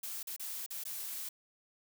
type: noise with dropouts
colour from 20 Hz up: blue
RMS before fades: -41 dBFS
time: 0.03-1.29 s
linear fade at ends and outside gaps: 5 ms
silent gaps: 0.23-0.271 / 0.364-0.396 / 0.663-0.705 / 0.838-0.852 s
effects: none